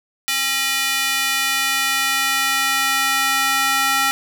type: tone with high-pass filter sweep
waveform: square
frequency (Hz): 270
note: C#4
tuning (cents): -45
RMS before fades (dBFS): -19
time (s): 0.28-4.11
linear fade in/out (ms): 0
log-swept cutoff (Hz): 2400 to 1300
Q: 1.1
effects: 7-bit